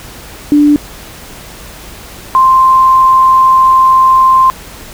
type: tone pair in turn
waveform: sine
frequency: 293.7 / 1046.6 Hz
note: D4 / C6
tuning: 0 / 0 cents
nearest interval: octave + minor seventh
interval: 2200 cents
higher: second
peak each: -3 dBFS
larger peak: neither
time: 0.52-0.76 / 2.35-4.5 s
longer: second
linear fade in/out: 0 ms
effects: added 50 Hz sine -37 dBFS peak until 4.93 s + pink hiss -31 dBFS RMS until 4.93 s